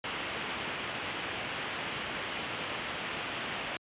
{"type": "low-pass noise", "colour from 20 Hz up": "white", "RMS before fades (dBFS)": -37, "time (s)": [0.04, 3.77], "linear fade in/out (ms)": 2, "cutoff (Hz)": 3300, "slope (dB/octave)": 48, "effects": ["high-pass 80 Hz 12 dB/octave", "resampled to 8000 Hz"]}